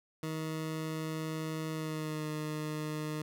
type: tone with pitch glide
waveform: 20% pulse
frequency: 158.1 to 153.33 Hz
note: D#3 to D#3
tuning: +28 to -25 cents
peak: -30 dBFS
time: 0.23-3.22 s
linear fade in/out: 2 ms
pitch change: -53 cents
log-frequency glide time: 1.72-2.28 s
effects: none